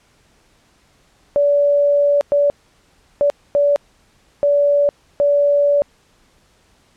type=tone bursts at uneven times; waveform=sine; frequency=575 Hz; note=D5; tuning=37 cents flat; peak=-11 dBFS; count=6; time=1.36-2.21 / 2.32-2.5 / 3.21-3.3 / 3.55-3.76 / 4.43-4.89 / 5.2-5.82 s; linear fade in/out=0 ms; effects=pink hiss -56 dBFS RMS until 6.96 s + low-pass 9000 Hz 12 dB/octave